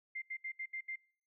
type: tone bursts at uneven times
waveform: sine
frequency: 2096 Hz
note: C7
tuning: 2 cents sharp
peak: -38 dBFS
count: 6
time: 0.15-0.22 / 0.3-0.37 / 0.44-0.52 / 0.59-0.66 / 0.73-0.81 / 0.88-0.96 s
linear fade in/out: 10 ms
effects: noise-tail reverb RT60 0.5 s tail -24 dB re dry